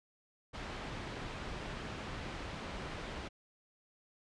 pink low-pass noise, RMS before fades -43 dBFS, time 0.53-3.29 s, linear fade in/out 20 ms, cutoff 3400 Hz, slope 12 dB/octave, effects resampled to 22050 Hz

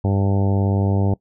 harmonic tone, 98.6 Hz, G2, 11 cents sharp, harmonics 1 / 2 / 3 / 4 / 5 / 6 / 7 / 8 / 9, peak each -17 / -23 / -27 / -29 / -31 / -33 / -34 / -35 / -36 dBFS, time 0.04-1.14 s, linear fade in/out 5 ms, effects noise-tail reverb RT60 0.1 s tail -21 dB re dry

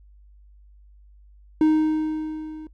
triangle tone with level ramp, 311.1 Hz, D#4, in tune, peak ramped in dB -11 to -33 dBFS, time 1.61-2.67 s, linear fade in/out 2 ms, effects noise-tail reverb RT60 0.1 s tail -21 dB re dry + added 50 Hz sine -48 dBFS peak until 2.73 s

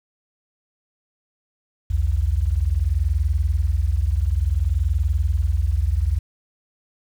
sine tone pair together, 61.85 / 82.41 Hz, B1 / E2, +3 / 0 cents, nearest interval perfect fourth, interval 497 cents, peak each -20 dBFS, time 1.9-6.19 s, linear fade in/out 10 ms, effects 8-bit

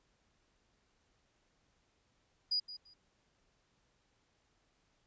sine tone with echo, 4902 Hz, D#8, 27 cents flat, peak -30 dBFS, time 2.51-2.6 s, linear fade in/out 10 ms, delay 170 ms, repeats 2, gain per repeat -14 dB, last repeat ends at 2.94 s, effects pink hiss -75 dBFS RMS until 5.06 s + resampled to 16000 Hz

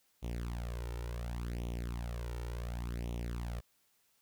sawtooth tone with flanger, 59 Hz, A#1, 22 cents sharp, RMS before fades -39 dBFS, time 0.22-3.61 s, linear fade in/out 20 ms, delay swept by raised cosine 0.31 to 2.21 ms, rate 0.69 Hz, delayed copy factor +0.8, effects white hiss -73 dBFS RMS until 4.21 s

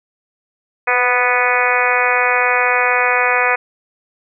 harmonic tone with a mistuned harmonic, 246.9 Hz, B3, in tune, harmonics 2 / 3 / 4 / 5 / 6 / 7 / 8 / 9 / 10, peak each -21 / -21 / -21 / -21 / -21 / -21 / -21 / -21 / -21 dBFS, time 0.87-3.56 s, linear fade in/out 10 ms, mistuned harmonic 2, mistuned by +17 cents, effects none

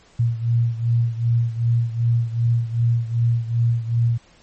sine beating tone pair, 116.54 / 119.14 Hz, A#2 / A#2, 0 / +38 cents, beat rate 2.6 Hz, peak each -18 / -22 dBFS, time 0.19-4.18 s, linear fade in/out 10 ms, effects pink hiss -53 dBFS RMS until 4.42 s + MP3 32 kbps

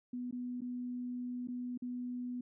sine tone with dropouts, 246.9 Hz, B3, in tune, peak -37 dBFS, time 0.13-2.41 s, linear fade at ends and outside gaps 5 ms, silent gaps 0.311-0.325 / 0.608-0.617 / 1.474-1.484 / 1.776-1.821 s, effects none

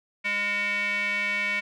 square tone with band-pass filter, 204.3 Hz, G#3, 28 cents flat, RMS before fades -27 dBFS, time 0.24-1.61 s, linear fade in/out 20 ms, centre 2200 Hz, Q 6.9, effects none

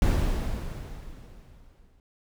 brown noise with exponential decay, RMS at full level -20 dBFS, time 0.02-2 s, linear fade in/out 1 ms, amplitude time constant 430 ms, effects none

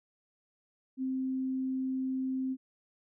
sine tone, 261.6 Hz, C4, in tune, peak -30 dBFS, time 0.97-2.57 s, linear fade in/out 50 ms, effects none

